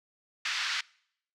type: band-pass noise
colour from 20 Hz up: pink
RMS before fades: -32 dBFS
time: 0.45-0.81 s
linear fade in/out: 5 ms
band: 1400 to 5200 Hz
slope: 24 dB/octave
effects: noise-tail reverb RT60 0.7 s tail -25 dB re dry